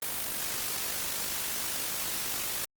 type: noise with amplitude modulation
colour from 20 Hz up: white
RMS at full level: -31 dBFS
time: 0.02-2.65 s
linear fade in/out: 5 ms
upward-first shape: sine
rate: 50.1 Hz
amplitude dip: 45%
effects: Opus 32 kbps